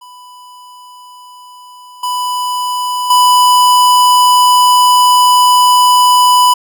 square tone with level steps, 993 Hz, B5, 9 cents sharp, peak -34 / -15 / -6 dBFS, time 0.01-6.54 s, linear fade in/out 10 ms, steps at 2.03 / 3.1 s, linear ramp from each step 5 ms, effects none

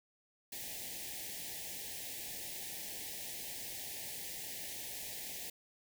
white band-stop noise, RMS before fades -44 dBFS, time 0.52-5.5 s, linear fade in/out 5 ms, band 890 to 1700 Hz, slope 96 dB/octave, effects none

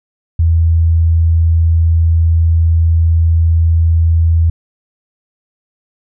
sine tone, 82.41 Hz, E2, in tune, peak -7 dBFS, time 0.39-4.5 s, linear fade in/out 5 ms, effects none

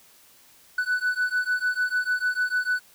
triangle beating tone pair, 1487 / 1493.7 Hz, F#6 / F#6, +8 / +16 cents, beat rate 6.7 Hz, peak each -24 dBFS, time 0.78-2.8 s, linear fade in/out 5 ms, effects white hiss -55 dBFS RMS until 2.94 s

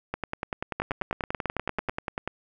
two click trains, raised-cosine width 0.5 ms, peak -13 / -14 dBFS, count 11 / 23, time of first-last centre 0.8-1.895 / 0.14-2.276 s, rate 9.13 / 10.3 Hz, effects none

